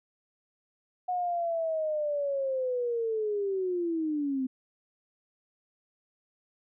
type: linear sweep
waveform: sine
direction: down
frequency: 731 to 255.1 Hz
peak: -27 dBFS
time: 1.08-4.47 s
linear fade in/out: 10 ms
effects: none